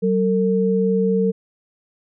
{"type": "tone pair together", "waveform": "sine", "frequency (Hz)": [189.8, 452.4], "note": ["F#3", "A4"], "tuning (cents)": [44, 48], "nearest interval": "octave + minor third", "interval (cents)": 1504, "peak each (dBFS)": -18, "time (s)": [0.02, 1.32], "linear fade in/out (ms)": 20, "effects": []}